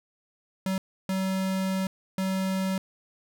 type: tone bursts at uneven times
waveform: square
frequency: 190 Hz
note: F#3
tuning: 46 cents sharp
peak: -26 dBFS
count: 3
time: 0.66-0.78 / 1.09-1.87 / 2.18-2.78 s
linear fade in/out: 2 ms
effects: none